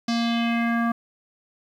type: tone with low-pass filter sweep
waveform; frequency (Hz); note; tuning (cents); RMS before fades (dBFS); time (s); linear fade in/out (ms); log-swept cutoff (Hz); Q
square; 233.1; A#3; 0; -23; 0.08-0.92; 5; 5200 to 1300; 3.1
effects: 9-bit